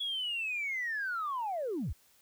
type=linear sweep; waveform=sine; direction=down; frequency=3388 to 40.5 Hz; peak=-31 dBFS; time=0-1.93 s; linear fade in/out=10 ms; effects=tanh soft clip ceiling -28 dBFS + white hiss -65 dBFS RMS until 2.21 s